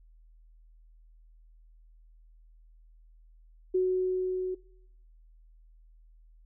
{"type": "tone with level ramp", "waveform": "sine", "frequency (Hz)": 370, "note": "F#4", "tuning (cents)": 0, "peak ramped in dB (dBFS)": [-22, -29], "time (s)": [3.74, 4.55], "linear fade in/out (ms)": 10, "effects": ["noise-tail reverb RT60 0.8 s tail -21 dB re dry", "added 40 Hz sine -54 dBFS peak until 6.45 s"]}